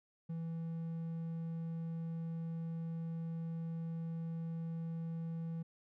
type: tone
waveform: triangle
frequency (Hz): 164.81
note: E3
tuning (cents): 0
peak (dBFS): -36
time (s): 0.29-5.63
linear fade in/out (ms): 10
effects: none